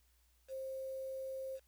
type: tone with quantisation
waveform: sine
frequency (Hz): 530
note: C5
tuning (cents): +22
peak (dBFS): -40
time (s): 0.48-1.6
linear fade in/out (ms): 50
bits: 10
effects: added 60 Hz sine -70 dBFS peak until 1.67 s + white hiss -75 dBFS RMS until 1.67 s